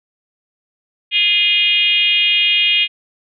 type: tone with frequency modulation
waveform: sine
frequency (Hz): 2857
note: F7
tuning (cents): +39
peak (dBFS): -11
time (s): 1.11-2.88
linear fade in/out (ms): 50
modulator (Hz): 387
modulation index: 1.4
effects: none

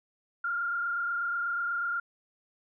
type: tone with frequency modulation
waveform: sine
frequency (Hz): 1400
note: F6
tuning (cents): +4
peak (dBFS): -28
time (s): 0.44-2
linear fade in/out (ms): 5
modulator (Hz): 28.2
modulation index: 0.99
effects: none

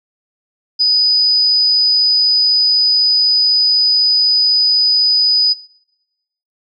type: tone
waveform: sine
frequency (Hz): 4978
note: D#8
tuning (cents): 0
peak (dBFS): -9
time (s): 0.79-5.54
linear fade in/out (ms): 20
effects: noise-tail reverb RT60 1.0 s tail -23 dB re dry

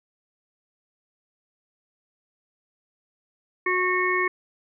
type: harmonic tone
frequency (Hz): 366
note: F#4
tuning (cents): -19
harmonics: 1 / 3 / 5 / 6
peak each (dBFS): -26 / -26 / -26 / -26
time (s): 3.66-4.28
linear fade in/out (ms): 5
effects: none

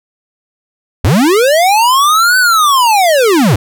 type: linear two-way sweep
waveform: square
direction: up then down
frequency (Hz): 68.5 to 1528 to 83.3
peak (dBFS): -7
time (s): 1.04-3.56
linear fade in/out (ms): 5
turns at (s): 2.38
effects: none

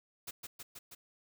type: noise with echo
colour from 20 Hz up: white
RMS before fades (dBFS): -42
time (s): 0.27-0.31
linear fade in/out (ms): 10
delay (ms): 160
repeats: 4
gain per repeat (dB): -2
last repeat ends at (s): 0.95
effects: none

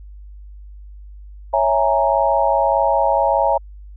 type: chord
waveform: sine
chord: A# half-diminished seventh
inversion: first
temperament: equal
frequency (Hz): 554.4 / 659.3 / 830.6 / 932.3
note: C#5 / E5 / G#5 / A#5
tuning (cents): 0 / 0 / 0 / 0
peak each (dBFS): -19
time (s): 1.53-3.58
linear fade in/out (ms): 10
effects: added 50 Hz sine -35 dBFS peak until 3.96 s

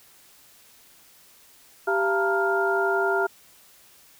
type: tone cluster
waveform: sine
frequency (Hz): 391.8 / 684 / 895 / 946 / 1404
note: G4 / F5 / A5 / A#5 / F6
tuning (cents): -1 / -36 / +29 / +25 / +9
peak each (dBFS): -24 / -27 / -31 / -33 / -25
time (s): 1.87-3.27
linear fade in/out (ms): 10
effects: white hiss -54 dBFS RMS until 4.19 s

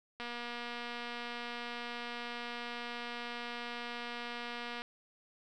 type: click train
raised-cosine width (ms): 0.3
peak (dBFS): -26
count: 1105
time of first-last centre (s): 0.2-4.819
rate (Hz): 239
effects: none

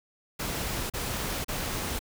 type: noise bursts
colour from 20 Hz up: pink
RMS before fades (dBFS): -32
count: 3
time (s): 0.39-1.992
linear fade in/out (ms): 10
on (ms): 510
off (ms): 36
effects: none

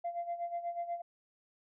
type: tone with tremolo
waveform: sine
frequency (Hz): 690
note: F5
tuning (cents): -21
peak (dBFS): -31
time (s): 0.04-1.02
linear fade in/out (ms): 10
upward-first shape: sine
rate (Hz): 8.2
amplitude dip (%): 75
effects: tanh soft clip ceiling -30 dBFS

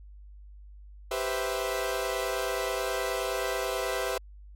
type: chord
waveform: sawtooth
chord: C major seventh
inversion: second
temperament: equal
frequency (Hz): 392 / 493.9 / 523.3 / 659.3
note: G4 / B4 / C5 / E5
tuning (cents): 0 / 0 / 0 / 0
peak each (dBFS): -30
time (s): 1.11-4.18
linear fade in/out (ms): 5
effects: added 50 Hz sine -45 dBFS peak until 4.55 s + MP3 64 kbps

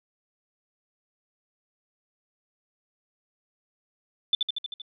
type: tone with echo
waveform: sine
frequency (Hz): 3520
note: A7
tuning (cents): 0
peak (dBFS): -18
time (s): 4.33-4.35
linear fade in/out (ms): 2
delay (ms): 78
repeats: 6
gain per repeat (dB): -3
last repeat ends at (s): 4.818
effects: none

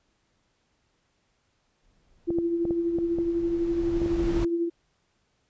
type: noise with exponential growth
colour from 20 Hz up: brown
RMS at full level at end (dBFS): -26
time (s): 1.82-4.45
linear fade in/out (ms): 5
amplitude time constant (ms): 570
type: tone with tremolo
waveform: sine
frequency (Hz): 339.1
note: E4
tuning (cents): +49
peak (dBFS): -21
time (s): 2.27-4.7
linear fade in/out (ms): 20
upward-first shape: triangle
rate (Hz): 12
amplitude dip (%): 50
type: clicks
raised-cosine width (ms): 2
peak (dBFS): -19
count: 8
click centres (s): 2.305 / 2.386 / 2.653 / 2.708 / 2.986 / 3.186 / 4.017 / 4.06
effects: pink hiss -71 dBFS RMS until 5.49 s + resampled to 16000 Hz

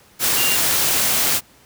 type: tone in noise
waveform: sine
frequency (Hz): 2794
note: F7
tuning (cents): 0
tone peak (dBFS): -22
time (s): 0.35-0.58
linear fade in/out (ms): 50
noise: white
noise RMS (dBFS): -18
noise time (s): 0.19-1.41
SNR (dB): -7
effects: pink hiss -51 dBFS RMS until 1.65 s + high-pass 60 Hz 12 dB/octave

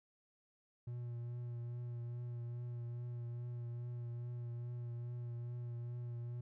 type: tone with vibrato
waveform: triangle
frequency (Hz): 120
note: B2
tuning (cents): -49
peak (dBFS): -39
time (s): 0.87-6.41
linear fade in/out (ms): 5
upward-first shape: triangle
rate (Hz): 2.4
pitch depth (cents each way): 25
effects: none

